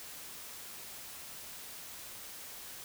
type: silence
effects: white hiss -47 dBFS RMS until 2.84 s